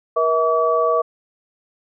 sine tone cluster, 478.1 / 644 / 1144 Hz, A#4 / E5 / D6, +44 / -41 / -46 cents, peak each -19 dBFS, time 0.16-1.02 s, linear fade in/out 10 ms, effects none

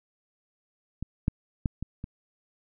clicks, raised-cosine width 5 ms, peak -20 / -11 / -13 / -20 / -23 dBFS, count 5, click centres 1.026 / 1.281 / 1.658 / 1.826 / 2.041 s, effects none

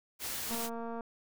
white noise, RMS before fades -38 dBFS, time 0.19-0.7 s, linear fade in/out 50 ms
sawtooth tone with exponential growth, 230 Hz, A#3, 23 cents flat, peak -34 dBFS, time 0.37-0.55 s, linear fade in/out 0 ms, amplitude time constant 38 ms
click train, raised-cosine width 1 ms, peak -28 dBFS, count 116, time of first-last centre 0.51-1.008 s, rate 231 Hz
effects none

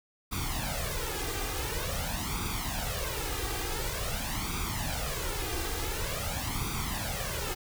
pink noise with flanger, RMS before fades -33 dBFS, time 0.31-7.55 s, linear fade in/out 20 ms, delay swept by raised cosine 0.84 to 2.54 ms, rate 0.47 Hz, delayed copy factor +0.75, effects none

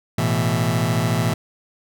sawtooth chord, A suspended second, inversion none, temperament just, 110 / 123.75 / 165 Hz, A2 / B2 / E3, 0 / +4 / +2 cents, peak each -18 dBFS, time 0.18-1.34 s, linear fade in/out 5 ms, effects none

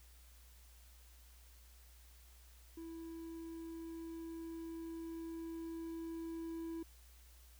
triangle tone with level ramp, 329.6 Hz, E4, in tune, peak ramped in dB -44 to -39 dBFS, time 2.77-6.83 s, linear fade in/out 5 ms, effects added 60 Hz sine -59 dBFS peak until 7.59 s + white hiss -66 dBFS RMS until 7.59 s

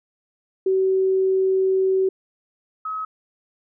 sine tone pair in turn, 380 / 1278.2 Hz, F#4 / D#6, +46 / +46 cents, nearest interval octave + major sixth, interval 2100 cents, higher second, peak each -16 / -25 dBFS, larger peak first, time 0.66-2.09 / 2.85-3.05 s, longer first, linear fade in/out 5 ms, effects none

